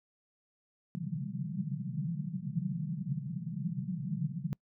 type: band-pass noise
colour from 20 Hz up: pink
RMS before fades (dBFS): -36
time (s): 0.95-4.53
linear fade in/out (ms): 0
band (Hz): 130 to 200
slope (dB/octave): 96
effects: noise-tail reverb RT60 0.1 s tail -26 dB re dry

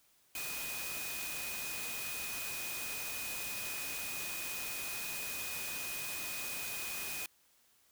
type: tone in noise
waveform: sine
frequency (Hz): 2490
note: D#7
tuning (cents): +1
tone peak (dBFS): -43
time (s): 0.35-7.26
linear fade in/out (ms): 2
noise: white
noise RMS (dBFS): -41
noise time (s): 0.35-7.26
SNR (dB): -5
effects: white hiss -69 dBFS RMS until 7.91 s

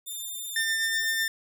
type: tone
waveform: 5% pulse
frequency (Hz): 3597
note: A7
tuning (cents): +37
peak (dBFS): -26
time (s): 0.06-0.64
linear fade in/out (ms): 20
type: tone with tremolo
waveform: sawtooth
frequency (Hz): 1799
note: A6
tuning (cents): +38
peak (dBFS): -20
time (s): 0.56-1.28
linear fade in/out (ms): 2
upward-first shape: triangle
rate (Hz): 8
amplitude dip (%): 30
effects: none

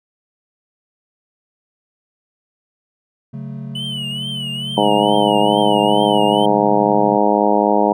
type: chord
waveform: triangle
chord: F# minor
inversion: second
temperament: equal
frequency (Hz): 138.59 / 185 / 220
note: C#3 / F#3 / A3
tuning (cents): 0 / 0 / 0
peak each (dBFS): -26 / -32 / -29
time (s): 3.33-7.17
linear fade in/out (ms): 10
type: tone with vibrato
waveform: triangle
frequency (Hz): 2973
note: F#7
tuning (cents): +8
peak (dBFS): -22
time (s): 3.75-6.46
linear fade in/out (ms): 5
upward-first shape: triangle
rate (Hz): 2.3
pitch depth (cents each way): 110
type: harmonic tone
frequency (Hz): 103.83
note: G#2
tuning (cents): 0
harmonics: 2 / 3 / 4 / 5 / 6 / 7 / 8 / 9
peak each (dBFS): -20 / -20 / -20 / -20 / -20 / -20 / -20 / -20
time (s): 4.77-7.93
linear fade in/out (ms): 5
effects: none

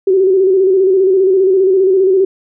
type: tone with vibrato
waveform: sine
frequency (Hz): 380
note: F#4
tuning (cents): +46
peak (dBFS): -7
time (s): 0.07-2.25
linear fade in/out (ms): 5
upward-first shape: square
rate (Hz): 15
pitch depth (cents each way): 48
effects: none

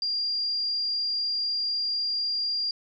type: tone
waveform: sine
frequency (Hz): 4788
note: D8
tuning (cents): +33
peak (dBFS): -25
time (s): 0.02-2.71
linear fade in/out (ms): 2
effects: none

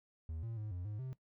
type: tone with pitch steps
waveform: triangle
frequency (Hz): 80.2 / 114.4 / 106.8 / 89.1 / 105.2 / 130.3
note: E2 / A#2 / G#2 / F2 / G#2 / C3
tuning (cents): -47 / -32 / +49 / +35 / +23 / -7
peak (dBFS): -38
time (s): 0.29-1.13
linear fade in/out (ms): 0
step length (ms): 140
effects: noise-tail reverb RT60 0.1 s tail -17 dB re dry

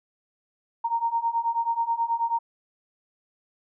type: beating tone pair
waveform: sine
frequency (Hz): 921 / 930.3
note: A#5 / A#5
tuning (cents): -21 / -4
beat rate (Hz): 9.3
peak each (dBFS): -27 / -25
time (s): 0.84-2.39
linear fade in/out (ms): 10
effects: none

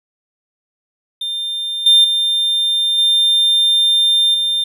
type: tone with level steps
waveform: triangle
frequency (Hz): 3600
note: A7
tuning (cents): +39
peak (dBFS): -18 / -5 / -12 / -9 / -13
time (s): 1.21-4.64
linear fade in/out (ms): 5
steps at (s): 1.86 / 2.04 / 2.98 / 4.34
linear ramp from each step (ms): 5
effects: none

